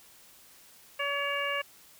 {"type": "harmonic tone with a mistuned harmonic", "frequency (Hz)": 567, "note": "C#5", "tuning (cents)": 39, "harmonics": [1, 2, 3, 4, 5], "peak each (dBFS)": [-35, -35, -35, -35, -35], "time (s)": [0.99, 1.62], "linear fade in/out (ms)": 10, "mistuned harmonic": 5, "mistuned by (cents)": -20, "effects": ["white hiss -56 dBFS RMS until 1.99 s"]}